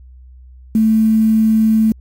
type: tone with quantisation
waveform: sine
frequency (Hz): 220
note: A3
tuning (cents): 0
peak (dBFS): -9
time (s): 0.75-1.92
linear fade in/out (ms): 2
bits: 6
effects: added 63 Hz sine -37 dBFS peak until 2 s + AAC 48 kbps